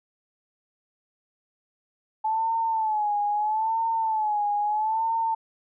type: tone with vibrato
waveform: sine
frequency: 865 Hz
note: A5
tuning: 30 cents flat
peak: -22 dBFS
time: 2.24-5.35 s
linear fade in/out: 10 ms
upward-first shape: sine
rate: 0.77 Hz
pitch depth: 85 cents each way
effects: none